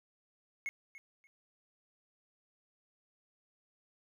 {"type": "tone with echo", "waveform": "triangle", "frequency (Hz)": 2180, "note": "C#7", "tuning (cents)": -29, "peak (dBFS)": -33, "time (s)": [0.66, 0.69], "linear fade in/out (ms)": 0, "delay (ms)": 290, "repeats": 2, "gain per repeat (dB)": -14, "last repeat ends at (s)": 1.27, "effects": []}